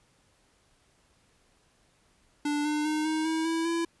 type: tone with pitch steps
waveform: square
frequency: 293.7 / 300.2 / 306.9 / 313.7 / 320.7 / 327.8 / 335 Hz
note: D4 / D4 / D#4 / D#4 / E4 / E4 / E4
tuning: 0 / +38 / -24 / +14 / -48 / -10 / +28 cents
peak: -27 dBFS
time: 2.45-3.85 s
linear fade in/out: 5 ms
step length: 200 ms
effects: pink hiss -66 dBFS RMS until 4 s + resampled to 24000 Hz

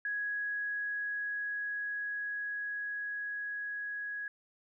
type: tone with level ramp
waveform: sine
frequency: 1666 Hz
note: G#6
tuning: 5 cents sharp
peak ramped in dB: -32 to -36 dBFS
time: 0.05-4.28 s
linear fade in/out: 2 ms
effects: none

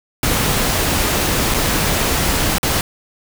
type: noise with dropouts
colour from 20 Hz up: pink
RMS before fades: -17 dBFS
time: 0.23-2.81 s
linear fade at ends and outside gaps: 1 ms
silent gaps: 1.54-1.544 / 2.583-2.63 s
effects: none

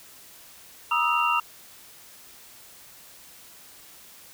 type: tone cluster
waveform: sine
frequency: 954 / 1225 / 1307 / 2766 Hz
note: A#5 / D#6 / E6 / F7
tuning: +40 / -27 / -15 / -17 cents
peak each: -26 dBFS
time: 0.91-1.4 s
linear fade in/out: 5 ms
effects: white hiss -49 dBFS RMS until 4.33 s

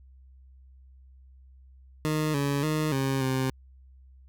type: tone with pitch steps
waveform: 20% pulse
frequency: 154.3 / 141.3 / 154.6 / 134.9 / 131.4 Hz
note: D#3 / C#3 / D#3 / C#3 / C3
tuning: -14 / +34 / -11 / -47 / +8 cents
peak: -20 dBFS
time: 2.05-3.5 s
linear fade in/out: 0 ms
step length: 290 ms
effects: added 65 Hz sine -50 dBFS peak until 4.28 s

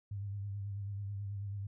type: tone with vibrato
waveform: sine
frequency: 100.3 Hz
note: G2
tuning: 40 cents sharp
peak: -37 dBFS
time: 0.11-1.67 s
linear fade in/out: 5 ms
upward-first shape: sine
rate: 9.2 Hz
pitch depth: 43 cents each way
effects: none

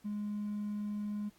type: tone with hard clipping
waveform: triangle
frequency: 207.7 Hz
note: G#3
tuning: in tune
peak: -35 dBFS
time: 0.04-1.3 s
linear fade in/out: 20 ms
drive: 4 dB
effects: pink hiss -67 dBFS RMS until 1.38 s + AAC 64 kbps

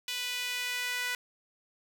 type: tone with high-pass filter sweep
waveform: sawtooth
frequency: 493.9 Hz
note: B4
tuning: in tune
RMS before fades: -34 dBFS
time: 0.08-1.15 s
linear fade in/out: 2 ms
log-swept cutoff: 2900 to 1800 Hz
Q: 2
effects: none

